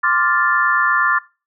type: chord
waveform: sine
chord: D minor seventh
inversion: third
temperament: equal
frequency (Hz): 1046.5 / 1174.7 / 1396.9 / 1760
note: C6 / D6 / F6 / A6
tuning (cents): 0 / 0 / 0 / 0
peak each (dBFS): -21 / -19 / -19 / -17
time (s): 0.03-1.19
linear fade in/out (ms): 10
effects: noise-tail reverb RT60 0.3 s tail -20 dB re dry